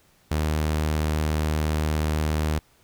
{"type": "tone", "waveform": "sawtooth", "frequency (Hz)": 77, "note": "D#2", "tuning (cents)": -17, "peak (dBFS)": -18, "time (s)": [0.31, 2.59], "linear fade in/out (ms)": 5, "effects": ["pink hiss -60 dBFS RMS until 2.83 s"]}